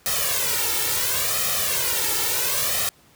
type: noise with flanger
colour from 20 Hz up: white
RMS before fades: -23 dBFS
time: 0.06-2.89 s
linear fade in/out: 0 ms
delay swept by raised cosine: 1.6 to 2.26 ms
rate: 0.72 Hz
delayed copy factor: +1
effects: pink hiss -55 dBFS RMS until 3.15 s + high-pass 60 Hz 12 dB/octave